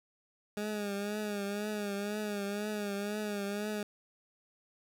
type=tone with vibrato; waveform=20% pulse; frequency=206 Hz; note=G#3; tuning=14 cents flat; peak=-29 dBFS; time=0.57-3.83 s; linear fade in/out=2 ms; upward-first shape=triangle; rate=2 Hz; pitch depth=66 cents each way; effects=none